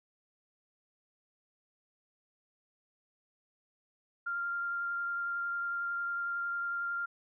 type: tone with vibrato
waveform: sine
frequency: 1393 Hz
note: F6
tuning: 5 cents flat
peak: -32 dBFS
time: 4.26-7.06 s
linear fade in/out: 10 ms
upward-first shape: triangle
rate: 11 Hz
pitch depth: 11 cents each way
effects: none